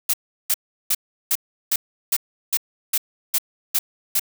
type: noise bursts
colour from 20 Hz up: blue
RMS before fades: -19 dBFS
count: 11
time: 0.09-4.196 s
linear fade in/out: 5 ms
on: 46 ms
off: 360 ms
effects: none